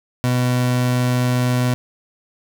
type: tone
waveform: 30% pulse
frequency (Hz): 124.6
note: B2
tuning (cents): +16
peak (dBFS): -13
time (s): 0.24-1.74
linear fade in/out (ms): 0
effects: none

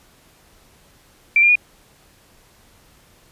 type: tone with pitch steps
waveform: sine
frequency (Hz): 2349 / 2398 / 2449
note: D7 / D7 / D#7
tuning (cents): 0 / +36 / -28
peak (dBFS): -10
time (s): 1.36-1.555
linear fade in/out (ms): 2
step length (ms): 65
effects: pink hiss -53 dBFS RMS until 3.31 s + resampled to 32000 Hz

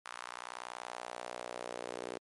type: tone with high-pass filter sweep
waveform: sawtooth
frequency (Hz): 60.6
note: B1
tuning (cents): -32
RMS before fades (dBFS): -44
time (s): 0.05-2.18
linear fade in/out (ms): 5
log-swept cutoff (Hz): 1200 to 410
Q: 2
effects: MP3 48 kbps

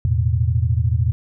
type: chord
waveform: sine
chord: E suspended fourth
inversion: none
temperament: equal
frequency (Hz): 82.41 / 110 / 123.47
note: E2 / A2 / B2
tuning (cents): 0 / 0 / 0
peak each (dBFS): -19 / -19 / -21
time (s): 0.05-1.12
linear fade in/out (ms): 0
effects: none

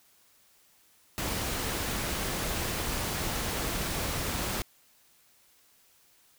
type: noise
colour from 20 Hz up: pink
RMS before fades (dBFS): -32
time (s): 1.18-4.62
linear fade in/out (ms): 0
effects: white hiss -63 dBFS RMS until 6.38 s

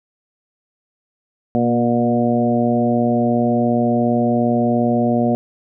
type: harmonic tone with a mistuned harmonic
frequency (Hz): 119.9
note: A#2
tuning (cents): +49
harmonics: 1 / 2 / 3 / 4 / 5 / 6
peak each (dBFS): -24 / -16 / -25 / -24 / -22 / -23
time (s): 1.55-5.35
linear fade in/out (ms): 0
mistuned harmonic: 2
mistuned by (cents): -20
effects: none

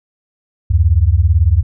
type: beating tone pair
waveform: sine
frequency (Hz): 73.42 / 91.42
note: D2 / F#2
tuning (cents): 0 / -20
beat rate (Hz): 18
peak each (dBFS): -11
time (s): 0.7-1.63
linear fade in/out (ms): 10
effects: none

